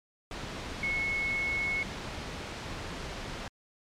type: tone in noise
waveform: sine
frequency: 2190 Hz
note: C#7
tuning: 22 cents flat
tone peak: -28 dBFS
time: 0.83-1.83 s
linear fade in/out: 2 ms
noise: pink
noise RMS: -38 dBFS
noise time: 0.31-3.48 s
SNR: +7 dB
effects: low-pass 5000 Hz 12 dB/octave + MP3 96 kbps